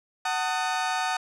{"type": "chord", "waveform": "30% pulse", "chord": "D# diminished", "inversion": "first", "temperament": "just", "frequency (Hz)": [746.7, 896, 1244.5], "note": ["F#5", "A5", "D#6"], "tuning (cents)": [16, 31, 0], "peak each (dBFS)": [-25, -28, -29], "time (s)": [0.25, 1.17], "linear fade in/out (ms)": 5, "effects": ["low-pass 8000 Hz 12 dB/octave"]}